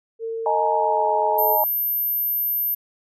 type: tone with pitch glide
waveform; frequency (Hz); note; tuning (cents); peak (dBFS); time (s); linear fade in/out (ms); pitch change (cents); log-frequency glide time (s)
sine; 453.1 to 434.6; A#4 to A4; -49 to -21; -25; 0.19-1.58; 50; -72; 0.67-1.11
type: chord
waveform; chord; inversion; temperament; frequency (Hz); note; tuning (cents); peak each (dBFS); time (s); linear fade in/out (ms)
sine; D# suspended fourth; none; equal with one note detuned; 622.3 / 844.2 / 932.3; D#5 / G#5 / A#5; 0 / +28 / 0; -23 / -21 / -23; 0.46-1.64; 2
type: tone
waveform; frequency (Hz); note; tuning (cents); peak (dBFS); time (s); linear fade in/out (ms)
sine; 12990; G#9; -39; -20; 1.38-2.75; 10
effects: none